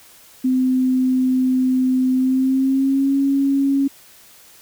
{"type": "tone with pitch glide", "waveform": "sine", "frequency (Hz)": [257.1, 275.6], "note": ["C4", "C#4"], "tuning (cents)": [-30, -10], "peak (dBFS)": -14, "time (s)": [0.44, 3.88], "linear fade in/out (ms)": 10, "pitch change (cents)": 120, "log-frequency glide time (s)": [2.13, 3.17], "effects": ["white hiss -47 dBFS RMS until 4.61 s"]}